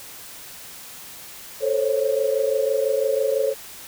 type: tone cluster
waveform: sine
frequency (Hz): 439.2 / 529 / 555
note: A4 / C5 / C#5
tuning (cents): -3 / +19 / +2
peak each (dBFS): -23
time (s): 1.6-3.55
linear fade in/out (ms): 50
effects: white hiss -40 dBFS RMS until 3.87 s